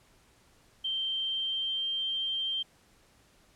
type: tone with pitch glide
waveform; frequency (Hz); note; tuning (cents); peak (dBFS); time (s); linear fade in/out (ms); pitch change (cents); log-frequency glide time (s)
sine; 3136 to 3154; G7 to G7; 0 to +10; -29; 0.84-2.63; 10; +10; 1.08-2.12
effects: pink hiss -63 dBFS RMS until 3.55 s + low-pass 11000 Hz 12 dB/octave